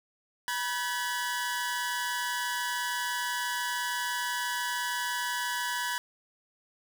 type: tone cluster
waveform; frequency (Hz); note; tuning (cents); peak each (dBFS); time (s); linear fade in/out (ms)
sawtooth; 974 / 1525 / 1698; B5 / G6 / G#6; -24 / -48 / +38; -29 / -33 / -31; 0.48-5.98; 0
effects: none